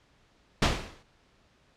pink noise with exponential decay, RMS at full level -19 dBFS, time 0.62-1.03 s, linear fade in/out 5 ms, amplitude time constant 87 ms, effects pink hiss -64 dBFS RMS until 1.76 s + low-pass 5000 Hz 12 dB/octave

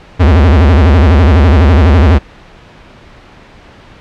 square tone with vibrato, 78.8 Hz, D#2, 23 cents sharp, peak -4 dBFS, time 0.19-2.19 s, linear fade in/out 20 ms, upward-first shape sine, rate 12 Hz, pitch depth 280 cents each way, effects pink hiss -37 dBFS RMS until 4 s + low-pass 3000 Hz 12 dB/octave

